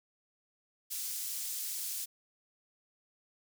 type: high-pass noise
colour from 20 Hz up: pink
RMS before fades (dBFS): -38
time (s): 0.9-2.06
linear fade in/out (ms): 20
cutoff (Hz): 6700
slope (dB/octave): 12
effects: none

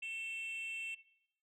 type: tone with frequency modulation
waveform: sine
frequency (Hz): 2684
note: E7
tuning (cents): +31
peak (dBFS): -37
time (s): 0.02-0.95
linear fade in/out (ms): 10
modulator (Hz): 475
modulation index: 0.47
effects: noise-tail reverb RT60 0.7 s tail -17 dB re dry + tanh soft clip ceiling -39 dBFS

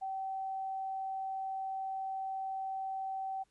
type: tone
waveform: sine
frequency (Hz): 769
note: G5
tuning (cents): -33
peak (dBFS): -35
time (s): 0.01-3.44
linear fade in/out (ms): 20
effects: pink hiss -75 dBFS RMS until 3.5 s + resampled to 24000 Hz

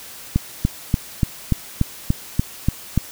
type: click train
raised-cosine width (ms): 5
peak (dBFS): -3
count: 10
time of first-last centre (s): 0.36-2.976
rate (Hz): 3.44
effects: white hiss -38 dBFS RMS until 3.11 s

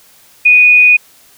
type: tone with frequency modulation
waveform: sine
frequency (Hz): 2474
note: D#7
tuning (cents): -10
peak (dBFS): -3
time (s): 0.45-0.97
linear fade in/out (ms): 10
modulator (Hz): 79.8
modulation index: 0.32
effects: white hiss -45 dBFS RMS until 1.37 s

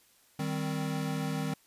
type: chord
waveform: square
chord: C minor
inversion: first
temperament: equal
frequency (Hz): 155.56 / 196 / 261.6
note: Eb3 / G3 / C4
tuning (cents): 0 / 0 / 0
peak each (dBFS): -34 / -38 / -37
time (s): 0.39-1.54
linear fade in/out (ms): 5
effects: white hiss -64 dBFS RMS until 1.66 s + resampled to 32000 Hz

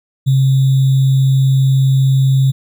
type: tone with sample-and-hold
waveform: sine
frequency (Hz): 133.8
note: C3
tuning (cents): +39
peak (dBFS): -8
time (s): 0.26-2.52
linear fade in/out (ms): 20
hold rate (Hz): 3675
effects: none

